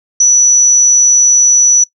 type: tone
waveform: sine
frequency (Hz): 5920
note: F#8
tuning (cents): 0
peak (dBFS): -4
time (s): 0.2-1.84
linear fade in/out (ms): 5
effects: noise-tail reverb RT60 0.1 s tail -20 dB re dry